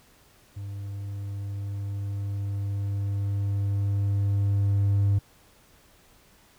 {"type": "tone with level ramp", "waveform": "triangle", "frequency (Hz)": 100.1, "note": "G2", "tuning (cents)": 37, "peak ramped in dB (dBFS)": [-31, -16], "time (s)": [0.56, 5.19], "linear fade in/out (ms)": 10, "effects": ["tanh soft clip ceiling -13 dBFS", "pink hiss -58 dBFS RMS until 6.58 s"]}